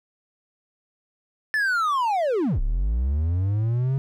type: linear two-way sweep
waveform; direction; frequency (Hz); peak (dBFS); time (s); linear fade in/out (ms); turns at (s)
triangle; down then up; 1773 to 30.65 to 137.6; -18; 1.54-3.98; 0; 2.6
effects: none